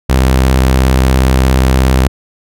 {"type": "tone with vibrato", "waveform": "sawtooth", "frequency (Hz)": 65, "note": "C2", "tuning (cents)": -11, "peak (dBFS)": -3, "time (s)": [0.09, 2.08], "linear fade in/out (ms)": 10, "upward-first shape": "sine", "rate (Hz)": 17, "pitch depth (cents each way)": 43, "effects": []}